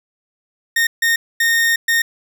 40% pulse tone bursts at uneven times, 1842 Hz, A#6, 21 cents flat, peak -12 dBFS, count 4, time 0.76-0.87 / 1.02-1.16 / 1.4-1.76 / 1.88-2.02 s, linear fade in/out 5 ms, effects none

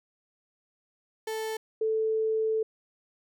35% pulse / sine tone pair in turn, 440 / 440 Hz, A4 / A4, 0 / 0 cents, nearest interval unison, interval 0 cents, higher neither, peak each -29 / -24 dBFS, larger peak second, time 1.27-1.57 / 1.81-2.63 s, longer second, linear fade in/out 5 ms, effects none

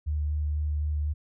sine tone with vibrato, 74.9 Hz, D2, 35 cents sharp, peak -25 dBFS, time 0.06-1.14 s, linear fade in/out 20 ms, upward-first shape square, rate 4 Hz, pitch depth 10 cents each way, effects none

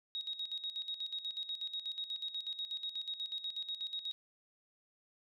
sine tone with tremolo, 3775 Hz, A#7, 21 cents sharp, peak -36 dBFS, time 0.15-4.12 s, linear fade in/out 0 ms, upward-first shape square, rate 8.2 Hz, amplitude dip 70%, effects none

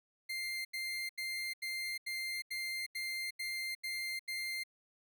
30% pulse tone bursts, 2099 Hz, C7, 5 cents sharp, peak -34 dBFS, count 10, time 0.29-4.637 s, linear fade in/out 10 ms, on 360 ms, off 83 ms, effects none

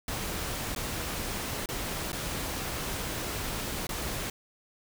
pink noise with dropouts, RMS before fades -34 dBFS, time 0.08-4.3 s, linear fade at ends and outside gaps 2 ms, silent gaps 0.75-0.761 / 1.659-1.688 / 2.119-2.129 / 3.869-3.891 s, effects none

